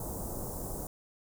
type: band-stop noise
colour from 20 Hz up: pink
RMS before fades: -38 dBFS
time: 0-0.87 s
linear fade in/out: 2 ms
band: 900 to 7700 Hz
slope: 24 dB/octave
effects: none